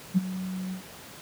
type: tone with ADSR envelope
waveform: sine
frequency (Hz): 186.1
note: F#3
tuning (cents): +10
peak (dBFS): -15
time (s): 0.14-0.82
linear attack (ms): 31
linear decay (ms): 23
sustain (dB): -15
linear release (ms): 98
effects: pink hiss -45 dBFS RMS until 1.21 s + high-pass 100 Hz 12 dB/octave